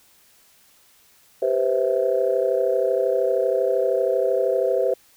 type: chord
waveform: sine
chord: C major seventh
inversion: second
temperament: just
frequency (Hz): 392.4 / 490.5 / 523.3 / 654.1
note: G4 / B4 / C5 / E5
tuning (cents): +2 / -12 / 0 / -14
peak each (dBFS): -24 / -24 / -21 / -25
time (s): 1.42-4.94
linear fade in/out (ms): 5
effects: tanh soft clip ceiling -7 dBFS + white hiss -56 dBFS RMS until 5.16 s